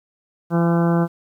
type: harmonic tone with a mistuned harmonic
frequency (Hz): 169.7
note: F3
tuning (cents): -49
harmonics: 1 / 2 / 3 / 4 / 5 / 6 / 7 / 8 / 9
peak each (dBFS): -16 / -22 / -26 / -28 / -30 / -32 / -33 / -34 / -35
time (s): 0.5-1.08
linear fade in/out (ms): 50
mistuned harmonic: 5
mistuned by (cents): -22
effects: 9-bit